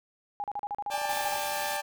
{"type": "tone bursts", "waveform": "sine", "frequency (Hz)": 820, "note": "G#5", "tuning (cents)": -22, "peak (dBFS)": -30, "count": 13, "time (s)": [0.4, 1.363], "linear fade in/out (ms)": 0, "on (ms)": 39, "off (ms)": 38}
{"type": "chord", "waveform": "sawtooth", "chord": "D suspended fourth", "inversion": "none", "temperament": "equal with one note detuned", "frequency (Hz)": [587.3, 799.5, 880], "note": ["D5", "G5", "A5"], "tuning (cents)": [0, 34, 0], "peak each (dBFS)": [-32, -30, -31], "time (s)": [0.9, 1.82], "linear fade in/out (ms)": 20}
{"type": "noise", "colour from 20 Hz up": "white", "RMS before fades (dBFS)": -39, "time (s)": [1.09, 1.77], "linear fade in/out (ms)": 5}
{"effects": []}